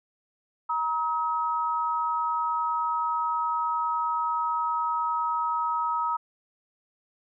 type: tone pair together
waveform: sine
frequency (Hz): 946 / 1275.6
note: A#5 / D#6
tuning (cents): +25 / +43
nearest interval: perfect fourth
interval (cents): 518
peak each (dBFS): -27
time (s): 0.69-6.17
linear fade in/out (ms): 10
effects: none